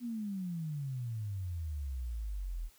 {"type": "exponential sweep", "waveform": "sine", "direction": "down", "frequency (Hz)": [246.9, 38.89], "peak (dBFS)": -35, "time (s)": [0, 2.7], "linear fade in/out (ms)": 50, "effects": ["white hiss -64 dBFS RMS until 2.78 s"]}